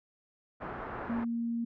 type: low-pass noise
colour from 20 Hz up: white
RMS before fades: -40 dBFS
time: 0.6-1.25 s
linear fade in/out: 20 ms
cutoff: 1400 Hz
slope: 24 dB/octave
type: tone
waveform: sine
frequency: 233.1 Hz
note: A#3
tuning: in tune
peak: -30 dBFS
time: 1.09-1.65 s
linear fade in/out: 10 ms
effects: none